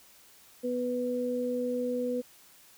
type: tone pair together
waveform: sine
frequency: 247.3 / 494.6 Hz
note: B3 / B4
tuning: +3 / +3 cents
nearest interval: octave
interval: 1200 cents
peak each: -32 / -30 dBFS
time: 0.63-2.22 s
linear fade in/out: 20 ms
effects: white hiss -57 dBFS RMS until 2.77 s